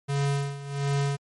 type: tone with tremolo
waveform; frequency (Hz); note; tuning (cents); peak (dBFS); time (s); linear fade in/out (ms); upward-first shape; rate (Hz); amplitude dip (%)
square; 140.7; C#3; +26; -23; 0.08-1.17; 20; sine; 1.4; 80
effects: MP3 48 kbps